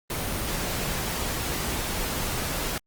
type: tone in noise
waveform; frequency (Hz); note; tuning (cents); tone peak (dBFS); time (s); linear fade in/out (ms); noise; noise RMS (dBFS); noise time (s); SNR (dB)
sine; 180; F#3; -47; -37; 0.54-0.93; 2; pink; -29; 0.1-2.78; -11
effects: Opus 24 kbps